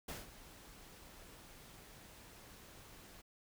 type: noise with ADSR envelope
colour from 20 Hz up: pink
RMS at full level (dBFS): -44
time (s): 0.08-3.22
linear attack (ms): 8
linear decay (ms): 170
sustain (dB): -13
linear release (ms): 16
effects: none